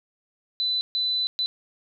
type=tone bursts at uneven times; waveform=sine; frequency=4000 Hz; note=B7; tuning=21 cents sharp; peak=-22 dBFS; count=3; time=0.6-0.81 / 0.95-1.27 / 1.39-1.46 s; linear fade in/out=0 ms; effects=none